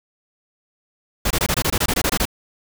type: noise bursts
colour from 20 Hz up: pink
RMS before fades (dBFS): -19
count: 13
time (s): 1.25-2.254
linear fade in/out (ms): 5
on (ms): 56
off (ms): 23
effects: none